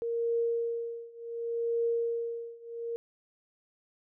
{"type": "tone with tremolo", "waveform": "sine", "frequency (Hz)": 465.6, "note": "A#4", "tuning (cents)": -2, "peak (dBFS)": -25, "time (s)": [0.02, 2.96], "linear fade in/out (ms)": 0, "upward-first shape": "triangle", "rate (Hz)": 0.68, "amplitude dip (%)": 95, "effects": []}